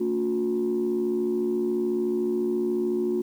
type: tone cluster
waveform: sine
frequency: 226.4 / 285.3 / 359.3 Hz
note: A3 / C#4 / F4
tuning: +50 / +50 / +49 cents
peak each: -28 / -32 / -23 dBFS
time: 0-3.22 s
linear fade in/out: 10 ms
effects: tanh soft clip ceiling -17 dBFS + 9-bit

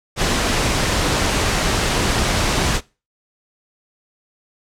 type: noise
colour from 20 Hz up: pink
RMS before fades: -18 dBFS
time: 0.16-2.81 s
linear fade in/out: 50 ms
effects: noise-tail reverb RT60 0.3 s tail -22 dB re dry + low-pass 8000 Hz 12 dB/octave

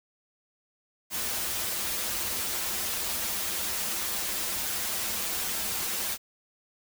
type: noise with comb filter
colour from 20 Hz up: white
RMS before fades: -31 dBFS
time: 1.1-6.18 s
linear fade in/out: 50 ms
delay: 7.1 ms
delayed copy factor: -0.8
effects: none

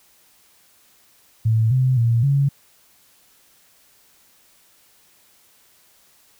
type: tone with pitch steps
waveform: sine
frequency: 111.5 / 129.1 / 116.3 / 139.7 Hz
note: A2 / C3 / A#2 / C#3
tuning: +23 / -23 / -4 / +14 cents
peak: -14 dBFS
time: 1.45-2.49 s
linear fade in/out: 10 ms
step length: 260 ms
effects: white hiss -56 dBFS RMS until 6.39 s

